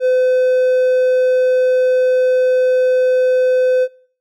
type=tone; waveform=triangle; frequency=509 Hz; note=C5; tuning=48 cents flat; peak=-9 dBFS; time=0-3.88 s; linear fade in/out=50 ms; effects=noise-tail reverb RT60 0.5 s tail -21 dB re dry